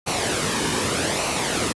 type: noise with flanger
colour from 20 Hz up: pink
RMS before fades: -23 dBFS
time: 0.06-1.73 s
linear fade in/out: 20 ms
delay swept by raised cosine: 0.58 to 1.52 ms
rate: 0.82 Hz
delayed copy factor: -0.5
effects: high-pass 80 Hz 12 dB/octave + resampled to 24000 Hz